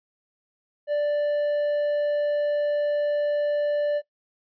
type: tone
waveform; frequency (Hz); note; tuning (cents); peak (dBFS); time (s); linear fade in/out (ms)
triangle; 587.3; D5; 0; -19; 0.87-4.02; 50
effects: noise-tail reverb RT60 0.1 s tail -19 dB re dry + resampled to 11025 Hz